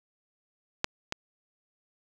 clicks, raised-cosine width 0.2 ms, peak -7 / -13 dBFS, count 2, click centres 0.844 / 1.124 s, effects none

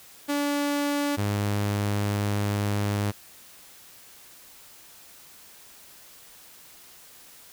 sawtooth tone pair in turn, 287.9 / 102.5 Hz, D4 / G#2, -34 / -22 cents, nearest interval octave + tritone, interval 1788 cents, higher first, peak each -20 dBFS, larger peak neither, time 0.28-1.17 / 1.17-3.12 s, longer second, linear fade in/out 20 ms, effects white hiss -50 dBFS RMS until 7.52 s

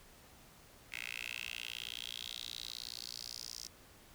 10% pulse tone with high-pass filter sweep, 59 Hz, A#1, 22 cents sharp, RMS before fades -45 dBFS, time 0.92-3.68 s, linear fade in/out 5 ms, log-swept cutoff 2300 to 5400 Hz, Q 5.2, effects pink hiss -60 dBFS RMS until 4.14 s

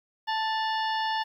harmonic tone with a mistuned harmonic, 881 Hz, A5, 2 cents sharp, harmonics 1 / 2 / 3 / 4 / 5 / 6, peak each -27 / -33 / -37 / -39 / -41 / -43 dBFS, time 0.27-1.24 s, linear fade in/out 20 ms, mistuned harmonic 3, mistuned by +150 cents, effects 10-bit

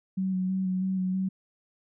sine tone with vibrato, 187.3 Hz, F#3, 21 cents sharp, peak -25 dBFS, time 0.17-1.29 s, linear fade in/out 10 ms, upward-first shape square, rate 3.1 Hz, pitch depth 18 cents each way, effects none

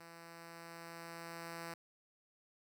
5% pulse tone with level ramp, 167.6 Hz, E3, 29 cents sharp, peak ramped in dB -42 to -32 dBFS, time 0-1.74 s, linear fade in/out 5 ms, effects none

